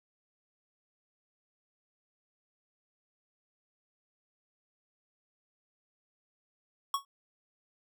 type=tone with exponential decay; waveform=square; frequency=1108.7 Hz; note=C#6; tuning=in tune; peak=-25 dBFS; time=6.94-7.05 s; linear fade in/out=2 ms; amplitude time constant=22 ms; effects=none